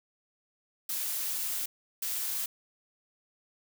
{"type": "noise bursts at uneven times", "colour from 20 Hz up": "blue", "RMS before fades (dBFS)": -33, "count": 2, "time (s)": [[0.89, 1.66], [2.02, 2.46]], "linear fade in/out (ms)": 5, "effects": []}